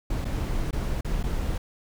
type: noise with dropouts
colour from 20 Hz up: brown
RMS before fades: -27 dBFS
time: 0.1-1.58 s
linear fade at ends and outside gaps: 5 ms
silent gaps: 0.246-0.251 / 0.71-0.728 / 1.01-1.046 / 1.23-1.237 s
effects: none